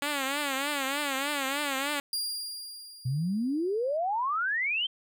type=tone with vibrato; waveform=5% pulse; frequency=280 Hz; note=C#4; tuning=18 cents sharp; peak=-17 dBFS; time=0.02-2 s; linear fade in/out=2 ms; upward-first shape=triangle; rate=3.3 Hz; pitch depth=120 cents each way
type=tone with exponential decay; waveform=sawtooth; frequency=4806 Hz; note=D8; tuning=39 cents sharp; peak=-25 dBFS; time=2.13-3.97 s; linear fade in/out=2 ms; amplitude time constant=400 ms
type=exponential sweep; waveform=sine; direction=up; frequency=120.7 to 3193 Hz; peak=-26 dBFS; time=3.05-4.87 s; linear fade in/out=10 ms
effects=none